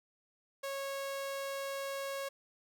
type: tone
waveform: sawtooth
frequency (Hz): 550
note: C#5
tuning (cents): -14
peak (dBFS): -33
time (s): 0.63-2.29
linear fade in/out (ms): 10
effects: none